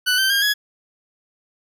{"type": "tone with pitch steps", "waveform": "20% pulse", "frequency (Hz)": [1491, 1550.7, 1612.9, 1677.5], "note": ["F#6", "G6", "G6", "G#6"], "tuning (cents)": [13, -19, 49, 17], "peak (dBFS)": -11, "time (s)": [0.06, 0.54], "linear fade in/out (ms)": 20, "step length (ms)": 120, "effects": []}